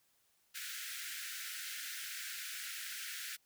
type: high-pass noise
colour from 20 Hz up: pink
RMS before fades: -44 dBFS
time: 0.54-3.37 s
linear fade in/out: 20 ms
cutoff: 1400 Hz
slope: 96 dB/octave
effects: white hiss -74 dBFS RMS until 3.45 s